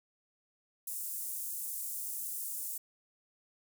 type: high-pass noise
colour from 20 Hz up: pink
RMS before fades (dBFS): -39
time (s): 0.87-2.78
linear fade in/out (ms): 5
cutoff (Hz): 8600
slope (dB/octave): 24
effects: none